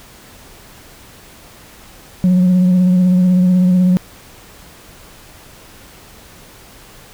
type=tone with vibrato; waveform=sine; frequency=181.9 Hz; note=F#3; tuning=29 cents flat; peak=-6 dBFS; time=2.24-3.97 s; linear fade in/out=0 ms; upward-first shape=triangle; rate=16 Hz; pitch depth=33 cents each way; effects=tanh soft clip ceiling -7 dBFS + pink hiss -41 dBFS RMS until 7.13 s